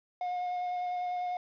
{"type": "tone with vibrato", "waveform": "triangle", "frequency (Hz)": 719, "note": "F#5", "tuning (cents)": -50, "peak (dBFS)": -29, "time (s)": [0.21, 1.37], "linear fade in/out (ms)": 2, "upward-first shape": "sine", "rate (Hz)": 10, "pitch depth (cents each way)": 12, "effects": ["resampled to 11025 Hz", "10-bit"]}